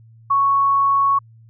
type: tone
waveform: sine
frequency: 1108.7 Hz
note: C#6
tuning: in tune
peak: -13 dBFS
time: 0.3-1.19 s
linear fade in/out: 10 ms
effects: added 113 Hz sine -44 dBFS peak until 1.49 s